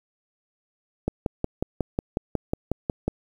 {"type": "click train", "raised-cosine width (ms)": 2, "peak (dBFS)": -10, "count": 12, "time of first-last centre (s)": [1.08, 3.08], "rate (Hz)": 5.5, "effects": ["8-bit"]}